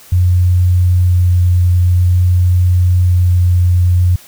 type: tone with vibrato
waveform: sine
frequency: 89.5 Hz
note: F2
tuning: 43 cents sharp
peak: -7 dBFS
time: 0.12-4.16 s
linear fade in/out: 5 ms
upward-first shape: sine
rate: 0.5 Hz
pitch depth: 10 cents each way
effects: white hiss -40 dBFS RMS until 4.27 s